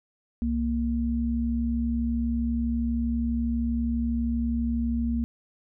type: tone pair together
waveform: sine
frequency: 65.41 / 233.1 Hz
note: C2 / A#3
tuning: 0 / 0 cents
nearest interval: octave + minor seventh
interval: 2200 cents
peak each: -28 / -25 dBFS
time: 0.42-5.24 s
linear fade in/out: 0 ms
effects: none